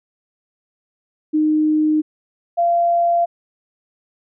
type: tone pair in turn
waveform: sine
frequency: 307.6 / 687.8 Hz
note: D#4 / F5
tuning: -20 / -27 cents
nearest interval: octave + major second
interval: 1393 cents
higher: second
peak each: -13 dBFS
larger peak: neither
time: 1.33-2.02 / 2.57-3.26 s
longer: neither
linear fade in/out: 20 ms
effects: none